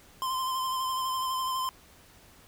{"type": "tone with vibrato", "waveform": "square", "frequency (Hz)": 1038, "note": "C6", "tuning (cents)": -14, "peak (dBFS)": -29, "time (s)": [0.22, 1.69], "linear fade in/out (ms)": 0, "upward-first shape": "sine", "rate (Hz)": 12, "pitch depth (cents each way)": 25, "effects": ["pink hiss -56 dBFS RMS until 2.47 s"]}